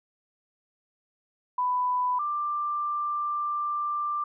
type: tone pair in turn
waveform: sine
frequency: 995 / 1183.3 Hz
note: B5 / D6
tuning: +13 / +13 cents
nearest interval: minor third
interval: 300 cents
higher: second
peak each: -23 / -26 dBFS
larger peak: first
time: 1.58-2.19 / 2.19-4.24 s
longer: second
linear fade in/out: 5 ms
effects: none